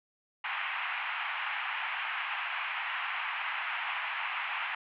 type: band-pass noise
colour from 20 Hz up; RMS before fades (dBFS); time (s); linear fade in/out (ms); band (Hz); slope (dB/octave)
white; -35; 0.44-4.75; 5; 790 to 2800; 48
effects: none